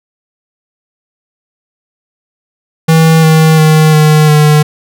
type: tone with pitch steps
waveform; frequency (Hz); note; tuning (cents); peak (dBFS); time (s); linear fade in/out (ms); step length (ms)
square; 161.3 / 158.62 / 155.99 / 153.39 / 150.85; E3 / D#3 / D#3 / D#3 / D3; -37 / +34 / +5 / -24 / +47; -4; 2.88-4.63; 10; 350
effects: none